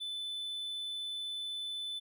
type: tone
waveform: triangle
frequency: 3508 Hz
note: A7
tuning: 6 cents flat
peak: -35 dBFS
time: 0-2 s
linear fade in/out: 20 ms
effects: none